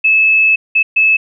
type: tone bursts at uneven times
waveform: sine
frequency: 2604 Hz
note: E7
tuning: 22 cents flat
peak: -7 dBFS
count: 3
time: 0.04-0.56 / 0.75-0.83 / 0.96-1.17 s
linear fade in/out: 10 ms
effects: none